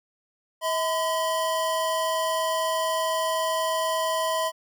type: tone pair together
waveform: square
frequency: 642 / 1012.9 Hz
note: E5 / B5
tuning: -46 / +43 cents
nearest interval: minor sixth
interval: 789 cents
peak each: -27 dBFS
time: 0.61-4.52 s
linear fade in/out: 50 ms
effects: none